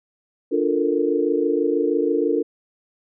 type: chord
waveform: sine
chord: Bb major seventh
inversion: first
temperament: equal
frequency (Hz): 293.7 / 349.2 / 440 / 466.2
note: D4 / F4 / A4 / Bb4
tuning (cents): 0 / 0 / 0 / 0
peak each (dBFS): -23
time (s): 0.51-2.43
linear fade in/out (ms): 20
effects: none